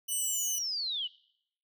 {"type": "tone", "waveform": "5% pulse", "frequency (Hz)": 2970, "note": "F#7", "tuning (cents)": 6, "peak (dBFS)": -25, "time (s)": [0.08, 0.59], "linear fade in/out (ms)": 10}
{"type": "linear sweep", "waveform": "sine", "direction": "down", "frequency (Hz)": [8750, 2840], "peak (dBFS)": -31, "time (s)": [0.1, 1.08], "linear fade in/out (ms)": 20}
{"effects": ["noise-tail reverb RT60 0.7 s tail -21 dB re dry"]}